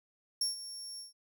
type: tone with ADSR envelope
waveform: 30% pulse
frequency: 5500 Hz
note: F8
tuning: 27 cents flat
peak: -24 dBFS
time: 0.41-1.13 s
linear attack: 4 ms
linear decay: 140 ms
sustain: -14 dB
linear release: 140 ms
effects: none